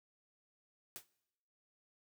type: noise with exponential decay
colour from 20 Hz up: white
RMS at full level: -43 dBFS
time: 0.96-1.07 s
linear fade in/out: 0 ms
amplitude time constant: 22 ms
effects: noise-tail reverb RT60 0.9 s tail -22 dB re dry